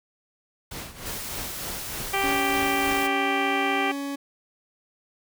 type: noise with tremolo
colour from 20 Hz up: pink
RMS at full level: -34 dBFS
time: 0.71-3.08 s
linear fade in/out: 5 ms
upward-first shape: triangle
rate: 3.3 Hz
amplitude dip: 80%
type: noise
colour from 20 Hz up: white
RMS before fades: -35 dBFS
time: 1.05-3.08 s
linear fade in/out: 20 ms
type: harmonic tone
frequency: 392 Hz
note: G4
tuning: in tune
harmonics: 1 / 2 / 3 / 4 / 5 / 6 / 7 / 8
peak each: -30 / -27 / -31 / -35 / -32 / -29 / -37 / -35 dBFS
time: 2.13-3.92 s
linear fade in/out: 10 ms
type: tone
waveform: 40% pulse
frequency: 280 Hz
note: C#4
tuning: 18 cents sharp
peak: -28 dBFS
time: 2.23-4.16 s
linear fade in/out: 10 ms
effects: none